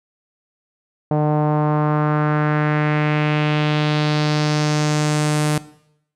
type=tone with low-pass filter sweep; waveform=sawtooth; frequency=150.8 Hz; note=D3; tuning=46 cents sharp; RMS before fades=-18 dBFS; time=1.11-5.58 s; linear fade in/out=2 ms; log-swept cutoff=720 to 10000 Hz; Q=2; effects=noise-tail reverb RT60 0.7 s tail -17 dB re dry